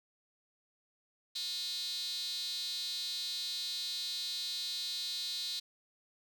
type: tone with high-pass filter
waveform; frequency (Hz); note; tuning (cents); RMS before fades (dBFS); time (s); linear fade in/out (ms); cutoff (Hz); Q
sawtooth; 360; F#4; -47; -38; 1.35-5.6; 10; 4000; 8.5
effects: none